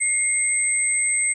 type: tone pair together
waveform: sine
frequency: 2146 / 8213 Hz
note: C7 / C9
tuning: +43 / -33 cents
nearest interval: octave + major seventh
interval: 2324 cents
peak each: -23 / -20 dBFS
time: 0-1.34 s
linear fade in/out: 20 ms
effects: none